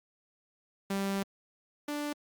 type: tone pair in turn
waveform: sawtooth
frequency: 196.4 / 293.7 Hz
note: G3 / D4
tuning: +4 / 0 cents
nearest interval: perfect fifth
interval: 696 cents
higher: second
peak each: -26 / -29 dBFS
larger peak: first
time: 0.9-1.23 / 1.88-2.13 s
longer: first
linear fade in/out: 5 ms
effects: Opus 48 kbps